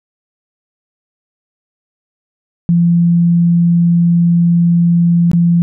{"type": "tone with dropouts", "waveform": "sine", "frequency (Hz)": 171.2, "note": "F3", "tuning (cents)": -34, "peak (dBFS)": -7, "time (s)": [2.69, 5.62], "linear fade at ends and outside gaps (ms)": 0, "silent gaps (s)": [5.315, 5.333], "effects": []}